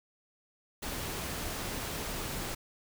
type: noise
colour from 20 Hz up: pink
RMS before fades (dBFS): -37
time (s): 0.82-2.55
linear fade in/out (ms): 10
effects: none